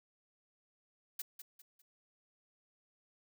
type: noise with echo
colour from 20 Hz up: blue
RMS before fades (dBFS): -40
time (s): 1.19-1.22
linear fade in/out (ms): 5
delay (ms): 200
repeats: 3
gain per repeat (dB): -9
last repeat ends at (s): 1.82
effects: none